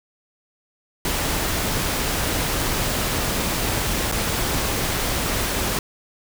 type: noise with dropouts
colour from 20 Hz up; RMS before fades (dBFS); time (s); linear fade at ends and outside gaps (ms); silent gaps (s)
pink; -23; 1.05-5.79; 2; 4.116-4.122
effects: none